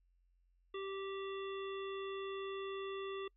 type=harmonic tone with a mistuned harmonic; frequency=390 Hz; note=G4; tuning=9 cents flat; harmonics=1 / 3 / 5 / 7 / 9; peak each=-41 / -48 / -55 / -54 / -54 dBFS; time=0.74-3.28 s; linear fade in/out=5 ms; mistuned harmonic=9; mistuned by=-23 cents; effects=noise-tail reverb RT60 0.1 s tail -26 dB re dry + added 44 Hz sine -70 dBFS peak until 3.36 s